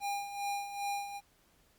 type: tone with tremolo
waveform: square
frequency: 806 Hz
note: G5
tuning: 48 cents sharp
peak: -33 dBFS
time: 0-1.21 s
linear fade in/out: 50 ms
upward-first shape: sine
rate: 2.5 Hz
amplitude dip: 65%
effects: pink hiss -68 dBFS RMS until 1.78 s + Opus 48 kbps